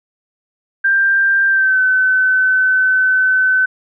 sine tone with pitch glide, 1584 to 1518.6 Hz, G6 to F#6, +18 to +45 cents, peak -10 dBFS, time 0.84-3.66 s, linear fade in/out 10 ms, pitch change -73 cents, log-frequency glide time 1.48-1.8 s, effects none

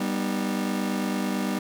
40% pulse chord, G augmented, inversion none, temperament just, 196 / 245 / 306.2 Hz, G3 / B3 / D#4, 0 / -14 / -28 cents, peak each -27 / -29 / -31 dBFS, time 0-1.59 s, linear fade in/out 5 ms, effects none

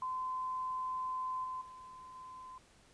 sine tone with level steps, 1027 Hz, C6, 33 cents flat, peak -35 / -38 / -49 / -47 dBFS, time 0.02-2.58 s, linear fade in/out 2 ms, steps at 1.44 / 1.61 / 2.15 s, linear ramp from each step 5 ms, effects pink hiss -64 dBFS RMS until 2.93 s + resampled to 22050 Hz

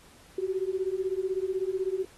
sine beating tone pair, 370 / 386 Hz, F#4 / G4, 0 / -27 cents, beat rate 16 Hz, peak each -30 dBFS, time 0.38-2.05 s, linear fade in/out 5 ms, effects pink hiss -56 dBFS RMS until 2.17 s + AAC 32 kbps

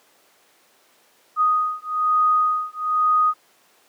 sine beating tone pair, 1244 / 1245.1 Hz, D#6 / D#6, -1 / +1 cents, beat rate 1.1 Hz, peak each -20 dBFS, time 1.36-3.34 s, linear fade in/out 50 ms, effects pink hiss -57 dBFS RMS until 3.88 s + high-pass 400 Hz 12 dB/octave

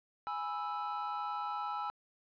triangle chord, E major, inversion first, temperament equal, 830.6 / 987.8 / 1318.5 Hz, G#5 / B5 / E6, 0 / 0 / 0 cents, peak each -37 / -40 / -37 dBFS, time 0.27-1.9 s, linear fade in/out 0 ms, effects resampled to 11025 Hz + 11-bit

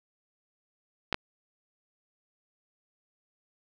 clicks, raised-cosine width 0.3 ms, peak -11 dBFS, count 2, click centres 1.127 / 1.144 s, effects none

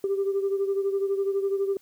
sine beating tone pair, 392 / 404 Hz, G4 / G#4, 0 / -48 cents, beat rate 12 Hz, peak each -23 / -29 dBFS, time 0.04-1.77 s, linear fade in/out 2 ms, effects tanh soft clip ceiling -18 dBFS + white hiss -61 dBFS RMS until 1.81 s

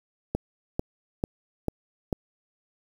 click train, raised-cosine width 2 ms, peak -12 dBFS, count 5, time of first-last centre 0.35-2.128 s, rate 2.25 Hz, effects 7-bit

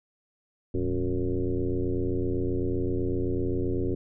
sine tone with frequency modulation, 190.9 Hz, G3, 46 cents flat, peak -24 dBFS, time 0.74-3.95 s, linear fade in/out 5 ms, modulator 87.8 Hz, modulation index 2.8, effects none

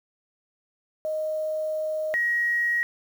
sine tone pair in turn, 622.3 / 1895.7 Hz, D#5 / A#6, 0 / +29 cents, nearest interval octave + perfect fifth, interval 1929 cents, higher second, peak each -25 / -21 dBFS, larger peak second, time 1.05-2.14 / 2.14-2.83 s, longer first, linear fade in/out 0 ms, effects 8-bit

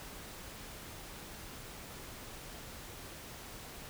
silence, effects pink hiss -48 dBFS RMS until 3.89 s

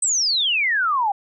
sine exponential sweep, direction down, 8372 to 776 Hz, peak -17 dBFS, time 0.02-1.12 s, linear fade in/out 5 ms, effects none

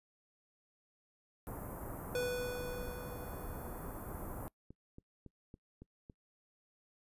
pink band-stop noise, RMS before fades -44 dBFS, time 1.47-4.48 s, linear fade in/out 0 ms, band 1300 to 12000 Hz, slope 24 dB/octave
square tone with exponential decay, 493.9 Hz, B4, in tune, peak -33 dBFS, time 2.15-4.41 s, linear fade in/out 2 ms, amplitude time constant 490 ms
click train, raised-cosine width 3 ms, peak -38 dBFS, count 9, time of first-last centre 3.87-6.098 s, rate 3.59 Hz
effects noise-tail reverb RT60 0.1 s tail -23 dB re dry + resampled to 32000 Hz

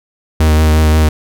45% pulse tone with vibrato, 77.78 Hz, D#2, in tune, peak -7 dBFS, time 0.4-1.09 s, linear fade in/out 5 ms, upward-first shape triangle, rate 5.6 Hz, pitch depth 25 cents each way, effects none

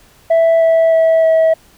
sine tone with pitch steps, 659.3 / 654.7 / 650.2 / 645.7 Hz, E5 / E5 / E5 / E5, 0 / -12 / -24 / -36 cents, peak -5 dBFS, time 0.3-1.54 s, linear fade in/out 10 ms, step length 310 ms, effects tanh soft clip ceiling -7 dBFS + pink hiss -48 dBFS RMS until 1.77 s

